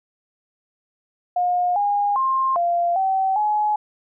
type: tone with pitch steps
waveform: sine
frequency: 715 / 816 / 1059 / 692 / 767 / 844 Hz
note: F5 / G#5 / C6 / F5 / G5 / G#5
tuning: +41 / -31 / +21 / -16 / -38 / +28 cents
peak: -17 dBFS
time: 1.36-3.76 s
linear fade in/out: 5 ms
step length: 400 ms
effects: none